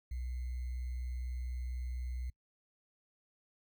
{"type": "tone with sample-and-hold", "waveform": "sine", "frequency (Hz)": 62.1, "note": "B1", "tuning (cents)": 10, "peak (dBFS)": -36, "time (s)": [0.11, 2.3], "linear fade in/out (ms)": 5, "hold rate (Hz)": 2100, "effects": ["noise-tail reverb RT60 0.1 s tail -25 dB re dry"]}